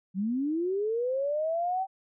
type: linear sweep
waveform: sine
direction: up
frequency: 179.7 to 777 Hz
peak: -26 dBFS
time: 0.14-1.87 s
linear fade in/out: 50 ms
effects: none